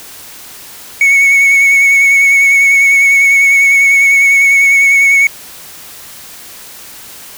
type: tone with vibrato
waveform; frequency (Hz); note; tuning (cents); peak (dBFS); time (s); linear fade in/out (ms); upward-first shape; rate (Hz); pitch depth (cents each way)
triangle; 2217; C#7; 0; -3; 1.01-5.27; 2; sine; 10; 21
effects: white hiss -32 dBFS RMS until 7.37 s